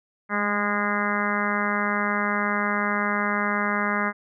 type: harmonic tone with a mistuned harmonic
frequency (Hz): 205.5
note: G#3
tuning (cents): -18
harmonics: 1 / 2 / 3 / 4 / 5 / 6 / 7 / 8 / 9 / 10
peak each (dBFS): -28 / -34 / -33 / -34 / -31 / -29 / -31 / -30 / -33 / -32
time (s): 0.29-4.13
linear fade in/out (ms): 50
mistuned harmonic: 1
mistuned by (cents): +19
effects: none